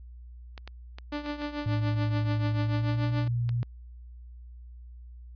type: clicks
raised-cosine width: 0.2 ms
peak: -24 dBFS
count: 6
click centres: 0.578 / 0.676 / 0.985 / 1.262 / 1.419 / 3.492 s
type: tone with tremolo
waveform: sawtooth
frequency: 293.7 Hz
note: D4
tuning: in tune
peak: -25 dBFS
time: 1.12-3.28 s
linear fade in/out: 5 ms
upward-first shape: triangle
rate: 6.9 Hz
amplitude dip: 80%
type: tone with pitch glide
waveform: sine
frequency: 110 to 119.26 Hz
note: A2 to A#2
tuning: 0 to +40 cents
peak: -25 dBFS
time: 1.66-3.63 s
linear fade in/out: 0 ms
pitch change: +140 cents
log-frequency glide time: 2.62-3.13 s
effects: added 60 Hz sine -43 dBFS peak until 5.35 s + resampled to 11025 Hz